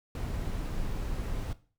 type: noise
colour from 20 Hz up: brown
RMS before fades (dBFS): -33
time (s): 0.15-1.53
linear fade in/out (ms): 2
effects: noise-tail reverb RT60 0.4 s tail -17 dB re dry